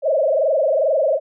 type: tone with frequency modulation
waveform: sine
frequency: 587.3 Hz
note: D5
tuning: in tune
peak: -14 dBFS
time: 0.02-1.2 s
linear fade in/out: 50 ms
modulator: 22.4 Hz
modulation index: 2.9
effects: none